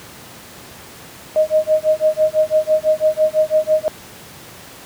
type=tone with tremolo; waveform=sine; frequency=622 Hz; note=D#5; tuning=1 cent flat; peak=-9 dBFS; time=1.36-3.88 s; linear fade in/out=0 ms; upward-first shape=sine; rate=6 Hz; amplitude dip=100%; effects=pink hiss -38 dBFS RMS until 4.85 s + high-pass 100 Hz 12 dB/octave